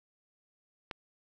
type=click; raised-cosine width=0.3 ms; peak=-21 dBFS; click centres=0.912 s; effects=none